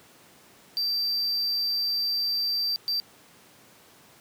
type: tone bursts at uneven times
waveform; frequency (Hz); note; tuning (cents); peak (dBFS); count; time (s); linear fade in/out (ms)
triangle; 4683; D8; -6; -23; 2; 0.77-2.76 / 2.88-3; 0
effects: pink hiss -54 dBFS RMS until 4.2 s + high-pass 150 Hz 12 dB/octave